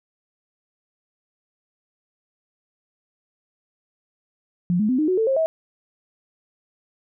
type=tone with pitch steps; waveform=sine; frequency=176.5 / 212.3 / 255.4 / 307.3 / 369.7 / 444.8 / 535 / 643.7 Hz; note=F3 / G#3 / C4 / D#4 / F#4 / A4 / C5 / E5; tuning=+19 / +38 / -42 / -21 / -1 / +19 / +38 / -41 cents; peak=-17 dBFS; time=4.7-5.46 s; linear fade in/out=0 ms; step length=95 ms; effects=none